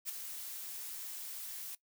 blue noise with ADSR envelope, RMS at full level -36 dBFS, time 0.05-1.75 s, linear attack 44 ms, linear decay 7 ms, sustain -8 dB, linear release 4 ms, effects noise-tail reverb RT60 0.1 s tail -19 dB re dry

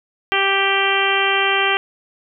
harmonic tone, 392 Hz, G4, in tune, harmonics 1 / 2 / 3 / 4 / 5 / 6 / 7 / 8, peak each -23 / -23 / -23 / -23 / -23 / -23 / -23 / -23 dBFS, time 0.32-1.77 s, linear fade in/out 0 ms, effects none

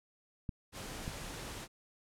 clicks, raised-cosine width 5 ms, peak -25 / -26 dBFS, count 2, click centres 0.492 / 1.079 s
pink noise, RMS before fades -44 dBFS, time 0.72-1.68 s, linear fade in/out 50 ms
effects low-pass 11000 Hz 12 dB/octave

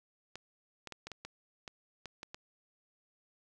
clicks, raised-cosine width 0.2 ms, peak -26 dBFS, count 10, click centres 0.356 / 0.873 / 0.923 / 1.07 / 1.117 / 1.25 / 1.678 / 2.057 / 2.231 / 2.345 s, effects none

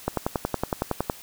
click train, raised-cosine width 1 ms, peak -9 dBFS, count 12, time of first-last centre 0.08-1.099 s, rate 10.8 Hz, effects white hiss -45 dBFS RMS until 1.22 s

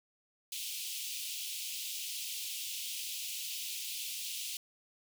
pink high-pass noise, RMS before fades -40 dBFS, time 0.52-4.57 s, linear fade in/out 2 ms, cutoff 2600 Hz, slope 48 dB/octave, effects none

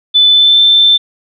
sine tone with pitch glide, 3503 to 3548 Hz, A7 to A7, -8 to +14 cents, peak -4 dBFS, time 0.14-0.98 s, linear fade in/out 20 ms, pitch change +22 cents, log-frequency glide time 0.28-0.62 s, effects none

